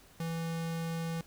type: tone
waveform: square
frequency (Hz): 165.2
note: E3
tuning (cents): +4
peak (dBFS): -34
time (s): 0.2-1.21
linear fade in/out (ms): 2
effects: pink hiss -59 dBFS RMS until 1.26 s